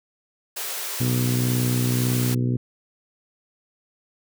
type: high-pass noise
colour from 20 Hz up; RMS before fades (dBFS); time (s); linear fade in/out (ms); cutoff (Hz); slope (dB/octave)
white; -30; 0.56-2.35; 10; 350; 96
type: harmonic tone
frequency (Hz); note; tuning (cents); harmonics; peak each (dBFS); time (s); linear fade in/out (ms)
61.74; B1; 0; 2 / 3 / 4 / 5 / 6 / 7 / 8; -21 / -33 / -26 / -34 / -34 / -40 / -42; 1-2.57; 5
effects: none